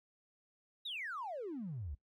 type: exponential sweep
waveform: triangle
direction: down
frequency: 3950 to 63.6 Hz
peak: -36 dBFS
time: 0.85-1.95 s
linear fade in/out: 10 ms
effects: noise-tail reverb RT60 0.1 s tail -21 dB re dry + tanh soft clip ceiling -37 dBFS